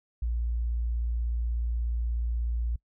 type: tone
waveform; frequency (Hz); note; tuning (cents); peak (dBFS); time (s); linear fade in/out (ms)
sine; 58.27; A#1; 0; -26; 0.22-2.76; 5
effects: noise-tail reverb RT60 0.1 s tail -23 dB re dry